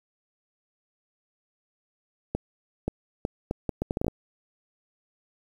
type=accelerating click train; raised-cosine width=2 ms; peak=-13 dBFS; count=12; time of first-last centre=2.35-4.082 s; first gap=530 ms; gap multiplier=0.7; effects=8-bit